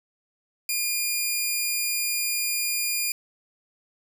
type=tone; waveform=10% pulse; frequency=2419 Hz; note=D#7; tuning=49 cents flat; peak=-15 dBFS; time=0.69-3.12 s; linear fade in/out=2 ms; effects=none